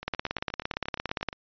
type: two click trains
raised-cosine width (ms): 0.3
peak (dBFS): -22 / -12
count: 12 / 22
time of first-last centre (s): 0.03-1.329 / 0.08-1.287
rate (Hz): 8.47 / 17.4
effects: resampled to 11025 Hz